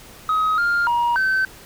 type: tone with pitch steps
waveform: sine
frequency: 1266 / 1403 / 951 / 1538 Hz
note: D#6 / F6 / A#5 / G6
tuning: +30 / +8 / +34 / -33 cents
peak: -14 dBFS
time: 0.29-1.45 s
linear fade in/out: 2 ms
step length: 290 ms
effects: tanh soft clip ceiling -15 dBFS + pink hiss -43 dBFS RMS until 1.65 s